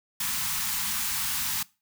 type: band-stop noise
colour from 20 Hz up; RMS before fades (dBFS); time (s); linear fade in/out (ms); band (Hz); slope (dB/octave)
white; -29; 0.2-1.63; 5; 250 to 810; 96
effects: noise-tail reverb RT60 0.3 s tail -22 dB re dry